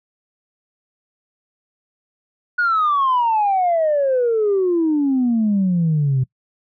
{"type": "exponential sweep", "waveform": "sine", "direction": "down", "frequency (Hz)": [1467, 126.8], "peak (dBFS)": -13, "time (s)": [2.58, 6.24], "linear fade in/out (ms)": 10, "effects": ["noise-tail reverb RT60 0.1 s tail -23 dB re dry", "tanh soft clip ceiling -11 dBFS"]}